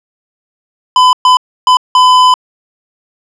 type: tone bursts at uneven times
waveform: square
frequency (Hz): 1008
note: B5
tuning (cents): +35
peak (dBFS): -4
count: 4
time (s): 0.96-1.13 / 1.25-1.37 / 1.67-1.77 / 1.95-2.34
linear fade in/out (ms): 2
effects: low-pass 5000 Hz 12 dB/octave